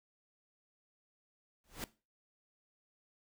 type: noise with exponential growth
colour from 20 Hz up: pink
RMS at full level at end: -37 dBFS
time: 1.64-1.84 s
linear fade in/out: 1 ms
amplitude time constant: 42 ms
effects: noise-tail reverb RT60 0.3 s tail -18 dB re dry